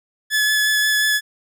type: tone with vibrato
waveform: sawtooth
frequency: 1715 Hz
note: A6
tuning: 45 cents flat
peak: -12 dBFS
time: 0.3-1.21 s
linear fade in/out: 50 ms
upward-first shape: sine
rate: 5.6 Hz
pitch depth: 11 cents each way
effects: none